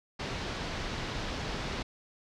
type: low-pass noise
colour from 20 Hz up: pink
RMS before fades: -36 dBFS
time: 0.19-1.83 s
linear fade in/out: 10 ms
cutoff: 5300 Hz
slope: 24 dB/octave
effects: none